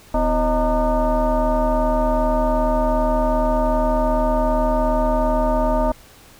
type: tone with frequency modulation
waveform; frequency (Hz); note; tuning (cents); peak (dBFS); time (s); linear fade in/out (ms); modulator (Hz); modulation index
sine; 330.7; E4; +6; -15; 0.14-5.92; 5; 292; 2.2
effects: pink hiss -47 dBFS RMS until 6.39 s